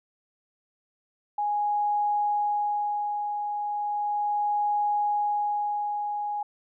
sine tone with tremolo, 829 Hz, G#5, 3 cents flat, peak -22 dBFS, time 1.38-6.43 s, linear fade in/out 5 ms, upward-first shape sine, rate 0.36 Hz, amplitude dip 45%, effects none

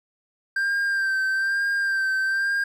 triangle tone with vibrato, 1579 Hz, G6, 12 cents sharp, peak -19 dBFS, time 0.56-2.64 s, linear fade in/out 5 ms, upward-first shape sine, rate 1.1 Hz, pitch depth 34 cents each way, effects none

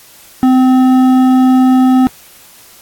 sine tone with hard clipping, 257.6 Hz, C4, 27 cents flat, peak -7 dBFS, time 0.43-2.07 s, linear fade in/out 0 ms, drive 9 dB, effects white hiss -40 dBFS RMS until 2.81 s + AAC 64 kbps

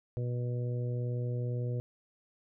harmonic tone, 122.1 Hz, B2, 19 cents flat, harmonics 1 / 2 / 3 / 4 / 5, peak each -31 / -46 / -44 / -42 / -50 dBFS, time 0.17-1.8 s, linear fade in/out 0 ms, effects none

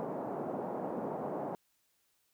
white band-pass noise, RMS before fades -38 dBFS, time 0-1.55 s, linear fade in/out 0 ms, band 160 to 790 Hz, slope 24 dB/octave, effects white hiss -75 dBFS RMS until 2.33 s

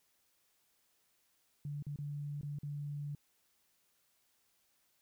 sine tone with dropouts, 145.2 Hz, D3, 19 cents flat, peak -38 dBFS, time 1.65-3.15 s, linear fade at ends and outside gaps 2 ms, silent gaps 1.825-1.866 / 1.96-1.987 / 2.412-2.431 / 2.587-2.632 s, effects white hiss -75 dBFS RMS until 5.01 s

